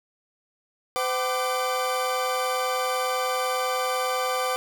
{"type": "tone cluster", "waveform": "40% pulse", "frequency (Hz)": [510, 760, 1182], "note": ["C5", "F#5", "D6"], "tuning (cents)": [-44, 46, 11], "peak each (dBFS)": [-27, -29, -27], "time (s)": [0.96, 4.56], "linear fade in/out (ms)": 0, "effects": []}